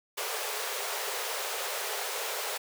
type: high-pass noise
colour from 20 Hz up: pink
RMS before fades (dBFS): -34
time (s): 0.17-2.58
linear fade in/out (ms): 10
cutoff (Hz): 400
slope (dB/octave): 96
effects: none